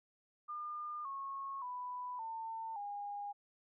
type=tone with pitch steps; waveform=sine; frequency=1207 / 1094.1 / 991.8 / 899 / 814.9 Hz; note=D6 / C#6 / B5 / A5 / G#5; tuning=+47 / -23 / +7 / +37 / -33 cents; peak=-40 dBFS; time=0.48-3.33 s; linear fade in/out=20 ms; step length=570 ms; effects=none